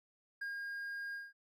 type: tone with ADSR envelope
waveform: triangle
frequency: 1620 Hz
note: G#6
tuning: 43 cents flat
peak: -36 dBFS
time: 0.41-1.33 s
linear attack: 9 ms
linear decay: 130 ms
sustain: -2 dB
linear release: 190 ms
effects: AAC 48 kbps